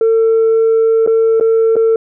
sine tone with dropouts, 449.7 Hz, A4, 38 cents sharp, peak -6 dBFS, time 0.01-1.96 s, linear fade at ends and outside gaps 2 ms, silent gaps 1.064-1.074 / 1.399-1.409 / 1.757-1.765 s, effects tanh soft clip ceiling -6 dBFS

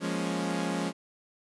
sawtooth chord, Bb minor seventh, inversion second, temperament equal, 174.61 / 207.7 / 233.1 / 277.2 Hz, F3 / Ab3 / Bb3 / Db4, 0 / 0 / 0 / 0 cents, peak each -29 / -30 / -35 / -30 dBFS, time 0-0.93 s, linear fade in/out 50 ms, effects resampled to 24000 Hz

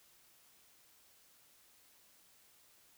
silence, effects white hiss -66 dBFS RMS until 2.97 s

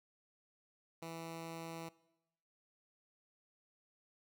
10% pulse tone, 164.81 Hz, E3, in tune, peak -36 dBFS, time 1.02-1.89 s, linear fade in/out 5 ms, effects noise-tail reverb RT60 0.9 s tail -21 dB re dry

